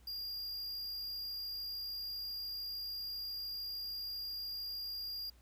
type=tone; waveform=square; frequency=4811 Hz; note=D8; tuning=41 cents sharp; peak=-40 dBFS; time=0.07-5.3 s; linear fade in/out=5 ms; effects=added 60 Hz sine -60 dBFS peak until 5.41 s + pink hiss -69 dBFS RMS until 5.41 s